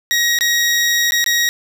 20% pulse tone with dropouts, 1893 Hz, A#6, 26 cents sharp, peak -8 dBFS, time 0.11-1.49 s, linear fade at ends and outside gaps 0 ms, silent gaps 0.388-0.409 / 1.108-1.121 / 1.242-1.262 s, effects none

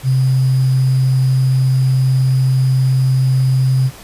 sine tone with sample-and-hold, 130.81 Hz, C3, in tune, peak -10 dBFS, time 0.03-3.91 s, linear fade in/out 50 ms, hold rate 4900 Hz, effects pink hiss -37 dBFS RMS until 4.03 s + resampled to 32000 Hz

